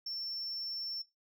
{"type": "tone", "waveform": "sine", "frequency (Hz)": 5410, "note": "E8", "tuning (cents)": 44, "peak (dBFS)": -35, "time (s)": [0.06, 1.02], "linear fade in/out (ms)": 5, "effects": ["noise-tail reverb RT60 0.2 s tail -19 dB re dry", "tanh soft clip ceiling -34 dBFS"]}